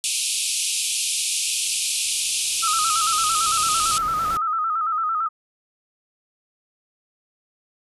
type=band-pass noise; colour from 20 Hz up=white; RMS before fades=-24 dBFS; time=0.04-3.98 s; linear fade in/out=0 ms; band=2400 to 11000 Hz; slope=96 dB/octave
type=noise with exponential growth; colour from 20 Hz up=pink; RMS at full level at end=-33 dBFS; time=0.78-4.37 s; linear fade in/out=0 ms; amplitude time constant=780 ms
type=tone with vibrato; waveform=sine; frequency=1289 Hz; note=E6; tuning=39 cents flat; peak=-20 dBFS; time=2.62-5.29 s; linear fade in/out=20 ms; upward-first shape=square; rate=8.9 Hz; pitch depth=58 cents each way
effects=resampled to 32000 Hz